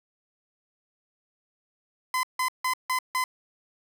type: tone bursts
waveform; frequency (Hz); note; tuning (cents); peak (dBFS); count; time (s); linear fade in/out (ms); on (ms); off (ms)
30% pulse; 1020; C6; -44; -21; 5; 2.14-3.24; 2; 92; 160
effects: none